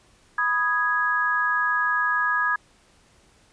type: chord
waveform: sine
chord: G# minor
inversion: first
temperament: equal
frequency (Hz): 987.8 / 1244.5 / 1661.2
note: B5 / D#6 / G#6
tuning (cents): 0 / 0 / 0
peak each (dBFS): -28 / -25 / -22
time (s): 0.38-2.56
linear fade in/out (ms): 5
effects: pink hiss -58 dBFS RMS until 3.52 s + resampled to 22050 Hz